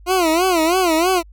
20% pulse tone with vibrato, 345.3 Hz, F4, 20 cents flat, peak -9 dBFS, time 0.06-1.23 s, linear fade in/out 50 ms, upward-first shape sine, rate 3.1 Hz, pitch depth 160 cents each way, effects added 50 Hz sine -40 dBFS peak until 1.32 s

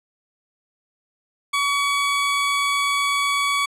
20% pulse tone, 1132 Hz, C#6, 36 cents sharp, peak -14 dBFS, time 1.53-3.66 s, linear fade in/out 10 ms, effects low-pass 10000 Hz 12 dB/octave

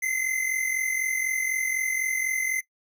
square tone pair together, 2049 / 2093 Hz, C7 / C7, -37 / 0 cents, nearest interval unison, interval 37 cents, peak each -26 / -31 dBFS, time 0.02-2.61 s, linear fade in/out 10 ms, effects noise-tail reverb RT60 0.1 s tail -19 dB re dry

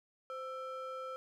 triangle ring-modulated tone, 923 Hz, A#5, 17 cents flat, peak -35 dBFS, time 0.3-1.16 s, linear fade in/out 0 ms, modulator 404 Hz, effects none

